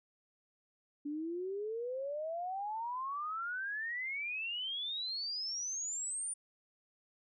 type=exponential sweep; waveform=sine; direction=up; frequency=285.7 to 9397 Hz; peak=-36 dBFS; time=1.05-6.34 s; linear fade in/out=10 ms; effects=none